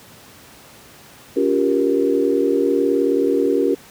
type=chord; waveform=sine; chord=G half-diminished seventh; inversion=second; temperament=just; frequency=282.2 / 352.8 / 392 / 470.4 Hz; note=Db4 / F4 / G4 / Bb4; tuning=+31 / +18 / 0 / +16 cents; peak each=-20 / -22 / -19 / -20 dBFS; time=1.36-3.75 s; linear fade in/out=10 ms; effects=pink hiss -44 dBFS RMS until 3.9 s + high-pass 100 Hz 12 dB/octave